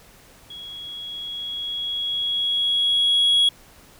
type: tone with level ramp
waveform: sine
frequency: 3328 Hz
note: G#7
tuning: 3 cents sharp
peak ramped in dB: -35 to -11 dBFS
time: 0.5-3.49 s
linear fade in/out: 5 ms
effects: tanh soft clip ceiling -13 dBFS + pink hiss -50 dBFS RMS until 3.99 s